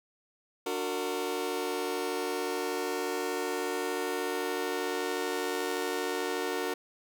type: chord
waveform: sawtooth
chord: D augmented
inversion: none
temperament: just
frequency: 293.7 / 367.1 / 458.9 Hz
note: D4 / F#4 / A#4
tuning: 0 / -14 / -27 cents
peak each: -34 / -30 / -30 dBFS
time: 0.66-6.74 s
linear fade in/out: 5 ms
effects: none

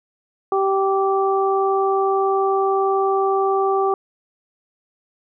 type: harmonic tone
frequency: 388.8 Hz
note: G4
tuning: 14 cents flat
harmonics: 1 / 2 / 3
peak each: -18 / -21 / -23 dBFS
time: 0.52-3.94 s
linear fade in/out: 2 ms
effects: none

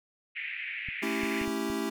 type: band-pass noise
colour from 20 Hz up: white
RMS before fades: -37 dBFS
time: 0.35-1.46 s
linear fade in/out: 20 ms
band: 1900 to 2500 Hz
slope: 48 dB/octave
type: clicks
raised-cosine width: 5 ms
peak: -30 dBFS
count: 5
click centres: 0.887 / 1.235 / 1.415 / 1.478 / 1.701 s
type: chord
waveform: square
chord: A dominant seventh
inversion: none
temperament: equal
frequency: 220 / 277.2 / 329.6 / 392 Hz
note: A3 / C#4 / E4 / G4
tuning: 0 / 0 / 0 / 0 cents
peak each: -36 dBFS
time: 1.02-1.9 s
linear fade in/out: 10 ms
effects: none

